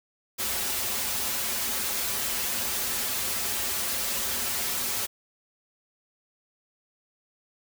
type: noise with comb filter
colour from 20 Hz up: white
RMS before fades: -29 dBFS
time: 0.38-5.07 s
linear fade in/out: 20 ms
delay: 6.5 ms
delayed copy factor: -0.95
effects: none